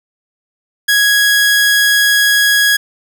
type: tone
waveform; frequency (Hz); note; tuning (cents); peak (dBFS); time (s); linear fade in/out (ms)
sawtooth; 1661.2; G#6; 0; -5; 0.88-2.77; 10
effects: none